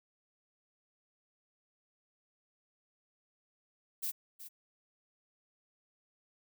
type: noise with echo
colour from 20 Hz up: violet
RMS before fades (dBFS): -36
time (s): 4.02-4.12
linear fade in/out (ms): 20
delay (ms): 370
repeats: 1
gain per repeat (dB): -12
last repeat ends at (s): 4.49
effects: none